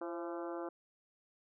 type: harmonic tone with a mistuned harmonic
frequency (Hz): 170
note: F3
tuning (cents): -46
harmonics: 2 / 3 / 4 / 5 / 6 / 7 / 8 / 9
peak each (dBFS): -41 / -45 / -47 / -50 / -52 / -52 / -53 / -59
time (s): 0.01-0.69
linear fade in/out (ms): 5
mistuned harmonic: 3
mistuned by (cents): +55
effects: none